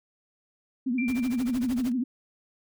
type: tone with vibrato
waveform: sine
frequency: 248.1 Hz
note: B3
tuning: 8 cents sharp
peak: -24 dBFS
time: 0.86-2.04 s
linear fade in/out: 10 ms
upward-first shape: triangle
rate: 13 Hz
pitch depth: 150 cents each way
type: tone with exponential decay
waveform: sine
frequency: 2361 Hz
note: D7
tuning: 9 cents sharp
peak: -30 dBFS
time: 0.98-1.77 s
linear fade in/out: 5 ms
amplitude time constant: 170 ms
type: noise with tremolo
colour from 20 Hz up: pink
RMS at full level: -39 dBFS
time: 1.08-1.92 s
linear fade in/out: 0 ms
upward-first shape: sine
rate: 13 Hz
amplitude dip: 95%
effects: none